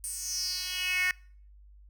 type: tone with high-pass filter sweep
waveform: 10% pulse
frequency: 366.2 Hz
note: F#4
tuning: 18 cents flat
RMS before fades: -32 dBFS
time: 0.04-1.11 s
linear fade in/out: 0 ms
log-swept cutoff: 9100 to 1900 Hz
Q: 5.1
effects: noise-tail reverb RT60 0.5 s tail -25 dB re dry + added 50 Hz sine -51 dBFS peak until 1.89 s